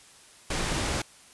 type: low-pass noise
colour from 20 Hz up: pink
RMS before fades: -29 dBFS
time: 0.5-1.02 s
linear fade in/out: 5 ms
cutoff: 10000 Hz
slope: 12 dB/octave
effects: white hiss -53 dBFS RMS until 1.33 s + resampled to 24000 Hz

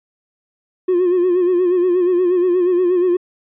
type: tone with vibrato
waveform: triangle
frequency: 358.9 Hz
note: F4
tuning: 47 cents sharp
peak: -9 dBFS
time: 0.88-3.17 s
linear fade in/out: 10 ms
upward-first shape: sine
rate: 8.4 Hz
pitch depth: 61 cents each way
effects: tanh soft clip ceiling -8 dBFS + resampled to 8000 Hz

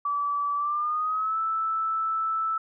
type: tone with pitch glide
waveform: sine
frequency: 1153 to 1316.8 Hz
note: D6 to E6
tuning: -32 to -2 cents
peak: -24 dBFS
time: 0.05-2.58 s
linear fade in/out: 5 ms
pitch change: +230 cents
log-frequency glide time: 0.56-1.38 s
effects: none

